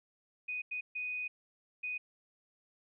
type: tone bursts at uneven times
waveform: sine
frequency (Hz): 2489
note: D#7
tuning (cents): 0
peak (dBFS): -35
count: 4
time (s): 0.48-0.62 / 0.71-0.81 / 0.95-1.28 / 1.83-1.98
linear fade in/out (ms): 10
effects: none